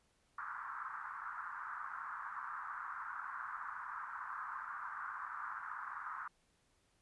white band-pass noise, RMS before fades -45 dBFS, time 0.38-6.28 s, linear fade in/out 5 ms, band 1000 to 1500 Hz, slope 48 dB/octave, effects pink hiss -75 dBFS RMS until 7.01 s + resampled to 24000 Hz

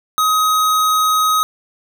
square tone, 1262 Hz, D#6, 24 cents sharp, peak -13 dBFS, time 0.18-1.43 s, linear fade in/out 0 ms, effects none

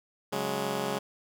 10% pulse chord, C# suspended fourth, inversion none, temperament just, 138.59 / 184.79 / 207.9 Hz, C#3 / F#3 / G#3, 0 / -2 / +2 cents, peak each -28 / -27 / -25 dBFS, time 0.32-0.99 s, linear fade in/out 10 ms, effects none

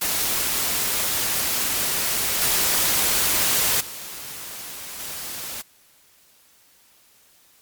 white noise with level steps, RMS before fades -23 / -20 / -35 / -32 dBFS, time 0.01-5.62 s, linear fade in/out 10 ms, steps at 2.41 / 3.8 / 4.99 s, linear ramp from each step 10 ms, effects white hiss -56 dBFS RMS until 7.61 s + MP3 96 kbps

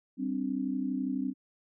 sine chord, G suspended fourth, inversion none, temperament equal, 196 / 261.6 / 293.7 Hz, G3 / C4 / D4, 0 / 0 / 0 cents, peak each -36 / -31 / -36 dBFS, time 0.17-1.34 s, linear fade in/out 50 ms, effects none

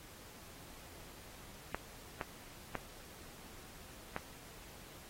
clicks, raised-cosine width 0.5 ms, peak -22 dBFS, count 4, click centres 1.746 / 2.212 / 2.753 / 4.164 s, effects pink hiss -55 dBFS RMS until 5.09 s + AAC 48 kbps

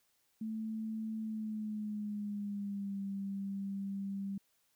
sine tone with pitch glide, 219.8 to 196.95 Hz, A3 to G3, -2 to +8 cents, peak -36 dBFS, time 0.41-4.38 s, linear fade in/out 5 ms, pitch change -190 cents, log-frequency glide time 1.19-3.02 s, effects white hiss -75 dBFS RMS until 4.75 s

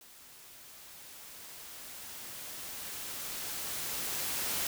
white noise with level ramp, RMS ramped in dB -55 to -33 dBFS, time 0.01-4.67 s, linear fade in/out 2 ms, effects none

